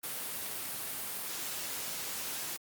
white noise, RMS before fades -38 dBFS, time 0.03-2.57 s, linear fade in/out 10 ms, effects high-pass 100 Hz 12 dB/octave + Opus 32 kbps

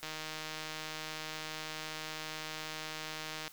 click train, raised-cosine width 0.2 ms, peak -23 dBFS, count 539, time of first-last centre 0.03-3.479 s, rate 156 Hz, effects white hiss -56 dBFS RMS until 3.52 s

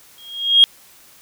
sine tone with exponential growth, 3260 Hz, G#7, 33 cents flat, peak -3 dBFS, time 0.18-0.64 s, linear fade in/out 0 ms, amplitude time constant 100 ms, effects tanh soft clip ceiling 0 dBFS + white hiss -48 dBFS RMS until 1.21 s

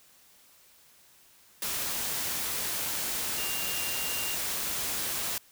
sine tone in noise, 2789 Hz, F7, 3 cents flat, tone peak -37 dBFS, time 3.38-4.35 s, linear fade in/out 2 ms, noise white, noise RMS -32 dBFS, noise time 1.62-5.38 s, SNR -8 dB, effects white hiss -59 dBFS RMS until 5.51 s

